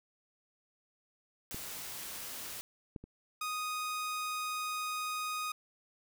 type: noise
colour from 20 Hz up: white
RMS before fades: -43 dBFS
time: 1.51-2.61 s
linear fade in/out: 0 ms
type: clicks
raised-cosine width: 3 ms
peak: -29 / -28 / -35 dBFS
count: 3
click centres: 1.545 / 2.962 / 3.04 s
type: tone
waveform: sawtooth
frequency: 1244.5 Hz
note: D#6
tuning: in tune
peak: -31 dBFS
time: 3.41-5.52 s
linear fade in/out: 5 ms
effects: none